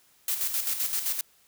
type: noise with tremolo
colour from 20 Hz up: blue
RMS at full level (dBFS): -27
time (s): 0.28-1.21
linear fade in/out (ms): 2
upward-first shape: square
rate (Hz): 7.7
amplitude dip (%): 55
effects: white hiss -62 dBFS RMS until 1.47 s